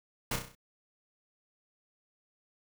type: noise with echo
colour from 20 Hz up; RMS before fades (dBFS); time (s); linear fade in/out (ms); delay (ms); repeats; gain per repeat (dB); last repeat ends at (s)
pink; -32; 0.31-0.36; 5; 32; 6; -5; 0.552
effects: none